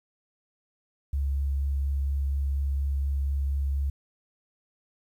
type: tone with vibrato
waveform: sine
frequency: 69.3 Hz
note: C#2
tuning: in tune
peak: -24 dBFS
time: 1.13-3.9 s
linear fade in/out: 5 ms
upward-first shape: triangle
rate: 4.2 Hz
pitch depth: 15 cents each way
effects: 10-bit